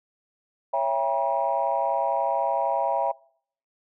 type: chord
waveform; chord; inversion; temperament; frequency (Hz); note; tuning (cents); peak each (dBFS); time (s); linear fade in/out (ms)
sine; C# diminished seventh; none; just; 554.4 / 665.2 / 798.3 / 957.9; C#5 / E5 / G5 / Bb5; 0 / +16 / +31 / +47; -28 / -26 / -27 / -26; 0.73-3.12; 10
effects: noise-tail reverb RT60 0.6 s tail -24 dB re dry + tanh soft clip ceiling -12 dBFS